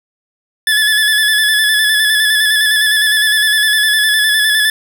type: tone with vibrato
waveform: 25% pulse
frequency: 1724 Hz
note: A6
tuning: 36 cents flat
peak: -6 dBFS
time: 0.67-4.7 s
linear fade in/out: 2 ms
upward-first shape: square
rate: 9.8 Hz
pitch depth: 29 cents each way
effects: none